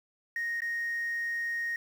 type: tone with dropouts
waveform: sine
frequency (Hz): 1864.7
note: A#6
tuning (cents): 0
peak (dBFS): -28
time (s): 0.36-1.76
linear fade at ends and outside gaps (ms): 2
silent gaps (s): 0.605-0.619
effects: tanh soft clip ceiling -28 dBFS + 9-bit